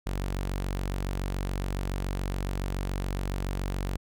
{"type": "tone", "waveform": "sawtooth", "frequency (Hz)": 47.1, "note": "F#1", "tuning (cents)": 32, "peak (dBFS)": -25, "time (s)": [0.06, 3.97], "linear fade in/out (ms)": 10, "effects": []}